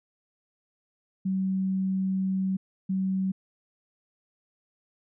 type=tone bursts at uneven times; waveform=sine; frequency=190 Hz; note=F#3; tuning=46 cents sharp; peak=-24 dBFS; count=2; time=1.25-2.57 / 2.89-3.32 s; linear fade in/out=10 ms; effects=none